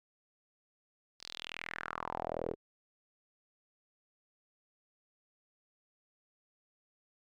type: tone with band-pass filter sweep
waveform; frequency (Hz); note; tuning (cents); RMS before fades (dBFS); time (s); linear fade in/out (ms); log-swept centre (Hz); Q
sawtooth; 41.2; E1; 0; -41; 1.19-2.56; 50; 5000 to 400; 3.9
effects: none